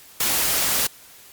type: noise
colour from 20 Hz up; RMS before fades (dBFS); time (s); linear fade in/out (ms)
white; -21; 0.2-0.87; 5
effects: white hiss -47 dBFS RMS until 1.32 s + Opus 48 kbps